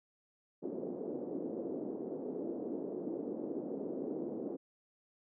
pink band-pass noise, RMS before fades -40 dBFS, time 0.62-4.57 s, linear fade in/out 20 ms, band 260 to 460 Hz, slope 24 dB/octave, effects none

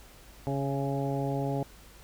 harmonic tone with a mistuned harmonic, 138.59 Hz, C#3, in tune, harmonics 1 / 2 / 3 / 4 / 5 / 6, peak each -31 / -34 / -36 / -37 / -38 / -39 dBFS, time 0.47-1.63 s, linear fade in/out 0 ms, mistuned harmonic 5, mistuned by -23 cents, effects added 50 Hz sine -54 dBFS peak until 2.03 s + pink hiss -54 dBFS RMS until 2.03 s

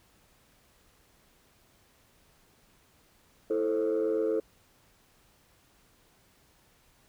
sine chord, A minor, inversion second, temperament just, 330 / 440 / 528 Hz, E4 / A4 / C5, +2 / 0 / +16 cents, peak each -30 / -26 / -31 dBFS, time 3.5-4.4 s, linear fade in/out 5 ms, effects tanh soft clip ceiling -21 dBFS + pink hiss -64 dBFS RMS until 7.08 s

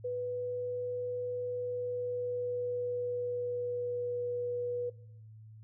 sine tone with pitch glide, 493.9 to 487.4 Hz, B4 to B4, 0 to -23 cents, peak -32 dBFS, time 0.04-4.9 s, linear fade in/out 10 ms, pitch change -23 cents, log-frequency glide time 1.4-4.23 s, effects noise-tail reverb RT60 0.6 s tail -18 dB re dry + added 109 Hz sine -49 dBFS peak until 5.63 s

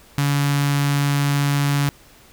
sawtooth tone with notch filter, 142.4 Hz, C#3, 47 cents sharp, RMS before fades -19 dBFS, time 0.18-1.89 s, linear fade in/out 0 ms, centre 490 Hz, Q 0.76, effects pink hiss -49 dBFS RMS until 2.32 s

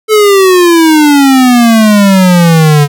square exponential sweep, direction down, 438.6 to 142.8 Hz, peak -3 dBFS, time 0.08-2.88 s, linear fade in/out 50 ms, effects none

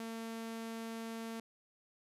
sawtooth tone, 226.7 Hz, A#3, 48 cents flat, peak -37 dBFS, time 0-1.4 s, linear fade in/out 2 ms, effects resampled to 32000 Hz

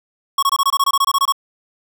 square tone bursts, 1104 Hz, C#6, 7 cents flat, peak -13 dBFS, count 14, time 0.38-1.323 s, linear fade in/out 5 ms, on 46 ms, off 23 ms, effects none

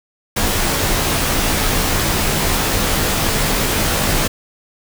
pink noise with comb filter, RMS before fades -17 dBFS, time 0.36-4.28 s, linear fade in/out 10 ms, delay 17 ms, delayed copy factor -0.6, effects none

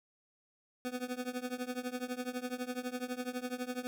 25% pulse tone with tremolo, 249.8 Hz, B3, 20 cents sharp, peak -29 dBFS, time 0.85-3.87 s, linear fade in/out 0 ms, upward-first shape triangle, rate 12 Hz, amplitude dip 95%, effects none

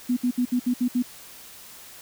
sine tone bursts, 246.9 Hz, B3, in tune, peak -19 dBFS, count 7, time 0.09-1.026 s, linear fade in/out 10 ms, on 78 ms, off 65 ms, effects white hiss -45 dBFS RMS until 2.01 s

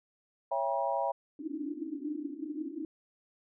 sine chord, C# diminished seventh, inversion none, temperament just, 554.4 / 665.2 / 798.3 / 957.9 Hz, C#5 / E5 / G5 / Bb5, 0 / +16 / +31 / +47 cents, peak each -34 dBFS, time 0.51-1.12 s, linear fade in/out 10 ms
pink band-pass noise, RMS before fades -38 dBFS, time 1.39-2.85 s, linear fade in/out 2 ms, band 280 to 320 Hz, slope 96 dB/octave
effects none

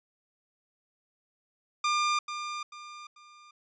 sawtooth tone with echo, 1200 Hz, D6, 37 cents sharp, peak -21 dBFS, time 1.84-2.19 s, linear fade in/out 5 ms, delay 440 ms, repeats 3, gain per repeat -9 dB, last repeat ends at 3.51 s, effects resampled to 16000 Hz

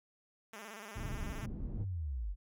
5% pulse tone with vibrato, 213 Hz, G#3, 44 cents sharp, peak -35 dBFS, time 0.53-1.46 s, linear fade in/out 5 ms, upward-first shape square, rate 17 Hz, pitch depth 86 cents each way
pink low-pass noise, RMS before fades -40 dBFS, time 0.95-1.85 s, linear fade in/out 20 ms, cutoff 210 Hz, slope 12 dB/octave
sine linear sweep, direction down, 110 to 41.58 Hz, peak -35 dBFS, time 1.75-2.36 s, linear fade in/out 50 ms
effects none

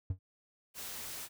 triangle tone with exponential decay, 93.3 Hz, F#2, 15 cents sharp, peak -26 dBFS, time 0.1-0.19 s, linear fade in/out 5 ms, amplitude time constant 18 ms
white noise, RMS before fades -43 dBFS, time 0.74-1.29 s, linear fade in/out 50 ms
effects none

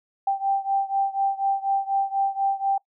sine beating tone pair, 784 / 788.1 Hz, G5 / G5, 0 / +9 cents, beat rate 4.1 Hz, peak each -23 / -25 dBFS, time 0.27-2.78 s, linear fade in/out 5 ms, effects noise-tail reverb RT60 0.1 s tail -22 dB re dry

